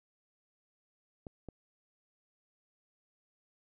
clicks, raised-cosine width 2 ms, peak -30 dBFS, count 2, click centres 1.268 / 1.487 s, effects none

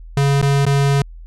square tone with dropouts, 140 Hz, C#3, 18 cents sharp, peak -13 dBFS, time 0.17-1.02 s, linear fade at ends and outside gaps 2 ms, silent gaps 0.415-0.426 / 0.653-0.665 s, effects added 41 Hz sine -33 dBFS peak until 1.26 s + low-pass 9000 Hz 12 dB/octave

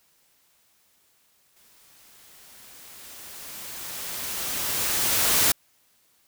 white noise with exponential growth, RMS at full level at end -19 dBFS, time 1.56-5.52 s, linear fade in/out 5 ms, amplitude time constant 860 ms, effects white hiss -64 dBFS RMS until 6.27 s

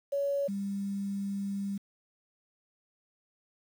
sine tone pair in turn, 562 / 198.7 Hz, C#5 / G3, +24 / +24 cents, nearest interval octave + tritone, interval 1800 cents, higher first, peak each -27 / -31 dBFS, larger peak first, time 0.12-0.48 / 0.48-1.78 s, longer second, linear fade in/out 10 ms, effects 9-bit

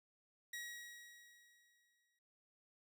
sawtooth tone with exponential decay, 1906 Hz, A#6, 38 cents sharp, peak -40 dBFS, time 0.53-2.19 s, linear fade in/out 5 ms, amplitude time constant 360 ms, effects none

